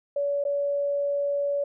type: tone with dropouts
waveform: sine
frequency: 569 Hz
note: C#5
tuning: 45 cents sharp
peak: -23 dBFS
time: 0.16-1.64 s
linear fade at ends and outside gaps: 5 ms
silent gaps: 0.44-0.45 s
effects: none